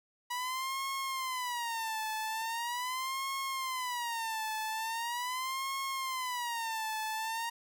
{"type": "tone with vibrato", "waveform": "sawtooth", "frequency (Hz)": 971, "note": "B5", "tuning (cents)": -30, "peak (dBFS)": -30, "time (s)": [0.3, 7.5], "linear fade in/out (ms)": 10, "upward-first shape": "sine", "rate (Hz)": 0.41, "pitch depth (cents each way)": 190, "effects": []}